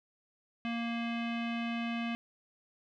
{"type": "tone with low-pass filter", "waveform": "square", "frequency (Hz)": 233.1, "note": "A#3", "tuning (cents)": 0, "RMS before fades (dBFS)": -35, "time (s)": [0.65, 2.15], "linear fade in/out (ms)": 0, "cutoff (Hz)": 2700, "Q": 3.5, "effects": []}